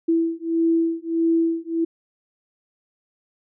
sine beating tone pair, 329.6 / 331.2 Hz, E4 / E4, 0 / +8 cents, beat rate 1.6 Hz, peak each -21 dBFS, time 0.08-1.85 s, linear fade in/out 10 ms, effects none

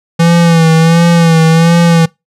square tone with vibrato, 165.9 Hz, E3, 11 cents sharp, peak -5 dBFS, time 0.19-2.06 s, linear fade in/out 10 ms, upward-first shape sine, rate 1.4 Hz, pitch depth 50 cents each way, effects noise-tail reverb RT60 0.2 s tail -24 dB re dry + low-pass 9000 Hz 12 dB/octave

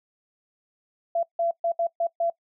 sine tone bursts at uneven times, 677 Hz, E5, 46 cents sharp, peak -21 dBFS, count 6, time 1.15-1.23 / 1.39-1.51 / 1.64-1.72 / 1.79-1.87 / 2-2.07 / 2.2-2.3 s, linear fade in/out 5 ms, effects noise-tail reverb RT60 0.1 s tail -21 dB re dry

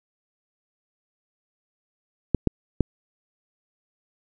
clicks, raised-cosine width 3 ms, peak -5 dBFS, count 3, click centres 2.347 / 2.473 / 2.807 s, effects none

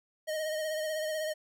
square tone with vibrato, 622.3 Hz, D#5, in tune, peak -32 dBFS, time 0.27-1.34 s, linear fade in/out 20 ms, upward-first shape sine, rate 16 Hz, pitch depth 34 cents each way, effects none

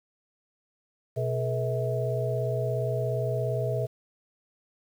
sine tone cluster, 124.3 / 425.6 / 482.8 / 646 Hz, B2 / G#4 / B4 / E5, +12 / +42 / -39 / -35 cents, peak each -28 / -33 / -34 / -31 dBFS, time 1.16-3.87 s, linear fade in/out 20 ms, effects 9-bit

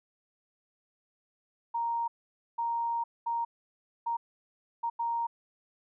sine tone bursts at uneven times, 932.3 Hz, A#5, in tune, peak -28 dBFS, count 6, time 1.74-2.08 / 2.58-3.04 / 3.26-3.45 / 4.06-4.17 / 4.83-4.9 / 4.99-5.27 s, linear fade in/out 10 ms, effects none

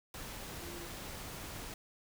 sine tone in noise, 345.3 Hz, F4, 20 cents flat, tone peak -48 dBFS, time 0.62-0.87 s, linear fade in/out 2 ms, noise pink, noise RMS -45 dBFS, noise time 0.14-1.74 s, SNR -6 dB, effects none

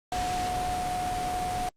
sine tone in noise, 728 Hz, F#5, 28 cents flat, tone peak -28 dBFS, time 0.12-1.69 s, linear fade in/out 2 ms, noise pink, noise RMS -34 dBFS, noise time 0.12-1.69 s, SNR +3 dB, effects low-pass 9000 Hz 12 dB/octave + Opus 48 kbps

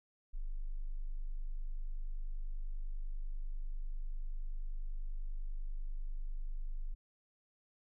sine tone, 25.1 Hz, G0, 42 cents sharp, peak -35 dBFS, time 0.33-6.95 s, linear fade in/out 20 ms, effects none

